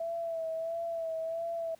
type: tone with vibrato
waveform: sine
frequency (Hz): 660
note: E5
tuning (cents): +2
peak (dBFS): -32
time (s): 0-1.75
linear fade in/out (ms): 5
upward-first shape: sine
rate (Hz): 1.5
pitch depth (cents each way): 36
effects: pink hiss -63 dBFS RMS until 1.79 s + high-pass 60 Hz 12 dB/octave